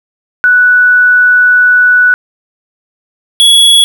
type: tone pair in turn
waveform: sine / square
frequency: 1480 / 3365 Hz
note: F#6 / G#7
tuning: 0 / +22 cents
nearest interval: octave + major second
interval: 1422 cents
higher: second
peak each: -3 dBFS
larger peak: neither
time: 0.44-2.14 / 3.4-3.84 s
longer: first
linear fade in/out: 0 ms
effects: 7-bit